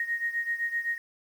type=beating tone pair; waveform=sine; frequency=1864.7 / 1872.5 Hz; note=A#6 / A#6; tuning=0 / +7 cents; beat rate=7.8 Hz; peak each=-29 / -33 dBFS; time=0-0.98 s; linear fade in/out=2 ms; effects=9-bit